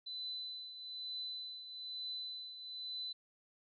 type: tone with tremolo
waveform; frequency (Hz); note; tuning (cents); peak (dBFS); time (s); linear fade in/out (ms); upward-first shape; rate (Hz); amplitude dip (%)
sine; 4010; B7; +26; -39; 0.06-3.13; 10; triangle; 1.1; 65
effects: none